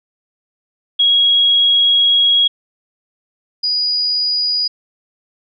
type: tone pair in turn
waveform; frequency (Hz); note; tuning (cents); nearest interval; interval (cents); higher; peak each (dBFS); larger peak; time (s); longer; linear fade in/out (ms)
sine; 3308 / 4909; G#7 / D#8; -8 / -24; perfect fifth; 684; second; -9 / -14; first; 0.99-2.48 / 3.63-4.68; first; 10
effects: none